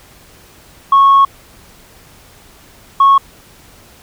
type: tone bursts at uneven times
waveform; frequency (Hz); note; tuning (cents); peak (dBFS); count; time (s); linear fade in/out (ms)
sine; 1100; C#6; -14; -3; 2; 0.92-1.25 / 3-3.18; 5
effects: tanh soft clip ceiling -2 dBFS + pink hiss -43 dBFS RMS until 4.02 s